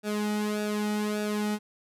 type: tone with flanger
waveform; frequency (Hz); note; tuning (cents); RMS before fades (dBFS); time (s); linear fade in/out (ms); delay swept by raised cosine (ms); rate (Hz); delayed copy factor
sawtooth; 210; G#3; +19; -29; 0.03-1.59; 50; 0.96 to 1.84; 1.7; -0.75
effects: resampled to 32000 Hz